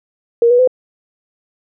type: tone with pitch steps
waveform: sine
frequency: 468.8 / 488.1 / 508.3 Hz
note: A#4 / B4 / B4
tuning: +10 / -20 / +50 cents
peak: -7 dBFS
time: 0.42-0.675 s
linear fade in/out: 2 ms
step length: 85 ms
effects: none